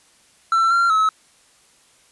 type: tone with pitch steps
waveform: triangle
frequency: 1342 / 1377 / 1291 Hz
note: E6 / F6 / E6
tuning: +31 / -25 / -37 cents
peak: -12 dBFS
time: 0.52-1.09 s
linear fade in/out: 2 ms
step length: 190 ms
effects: white hiss -55 dBFS RMS until 2.11 s + resampled to 24000 Hz